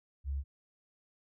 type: tone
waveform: sine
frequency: 69.3 Hz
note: C#2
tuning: in tune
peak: -32 dBFS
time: 0.24-0.44 s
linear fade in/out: 50 ms
effects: none